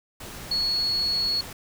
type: tone in noise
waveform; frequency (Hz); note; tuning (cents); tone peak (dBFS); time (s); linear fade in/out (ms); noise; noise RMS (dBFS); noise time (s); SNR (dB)
sine; 4360; C#8; -29; -22; 0.51-1.41; 5; pink; -39; 0.2-1.53; +14
effects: none